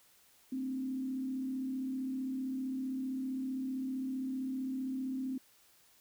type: tone with frequency modulation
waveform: sine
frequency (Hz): 261.6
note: C4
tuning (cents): 0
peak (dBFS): -34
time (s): 0.52-5.38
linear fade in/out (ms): 5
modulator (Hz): 35.4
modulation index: 0.44
effects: white hiss -65 dBFS RMS until 6 s